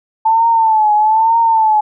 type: tone with vibrato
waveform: sine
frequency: 881 Hz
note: A5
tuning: 2 cents sharp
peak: -8 dBFS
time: 0.25-1.81 s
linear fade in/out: 10 ms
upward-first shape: triangle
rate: 1.1 Hz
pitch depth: 89 cents each way
effects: none